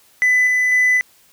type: tone with tremolo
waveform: triangle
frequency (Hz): 2000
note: B6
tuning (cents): +21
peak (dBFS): -9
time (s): 0.22-1.01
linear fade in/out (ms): 0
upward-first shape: square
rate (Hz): 2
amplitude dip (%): 25
effects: tanh soft clip ceiling -6 dBFS + white hiss -53 dBFS RMS until 1.32 s